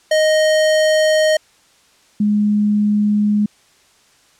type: tone pair in turn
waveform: square / sine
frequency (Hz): 622.3 / 208.4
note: D#5 / G#3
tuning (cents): 0 / +6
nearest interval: octave + perfect fifth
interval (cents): 1894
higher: first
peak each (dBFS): -12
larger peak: neither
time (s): 0.11-1.37 / 2.2-3.46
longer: neither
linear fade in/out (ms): 5
effects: white hiss -53 dBFS RMS until 4.39 s + low-pass 8000 Hz 12 dB/octave